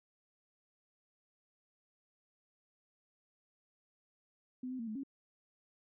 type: tone with pitch steps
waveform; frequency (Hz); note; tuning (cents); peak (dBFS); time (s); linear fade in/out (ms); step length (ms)
sine; 253.4 / 257.3 / 229.5 / 215.8 / 273.8; B3 / C4 / A#3 / A3 / C#4; +45 / -29 / -27 / -33 / -21; -38; 4.63-5.035; 5; 81
effects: none